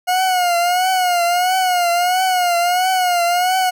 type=tone with vibrato; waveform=40% pulse; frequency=720 Hz; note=F#5; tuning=47 cents flat; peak=-13 dBFS; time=0.07-3.71 s; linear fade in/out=20 ms; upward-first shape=triangle; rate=1.5 Hz; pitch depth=88 cents each way; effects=none